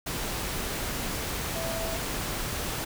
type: tone in noise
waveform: sine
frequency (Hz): 659.3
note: E5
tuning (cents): 0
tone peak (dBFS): -34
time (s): 1.55-1.97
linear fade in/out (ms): 10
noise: pink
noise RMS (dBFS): -32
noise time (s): 0.06-2.85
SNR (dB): -5
effects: none